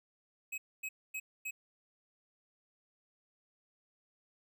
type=tone bursts; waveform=square; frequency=2549 Hz; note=D#7; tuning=41 cents sharp; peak=-38 dBFS; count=4; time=0.52-1.51 s; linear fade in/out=10 ms; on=60 ms; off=250 ms; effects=none